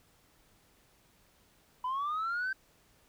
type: linear sweep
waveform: sine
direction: up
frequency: 987.8 to 1568 Hz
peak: -29 dBFS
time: 1.84-2.53 s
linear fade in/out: 5 ms
effects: tanh soft clip ceiling -29 dBFS + pink hiss -66 dBFS RMS until 3.08 s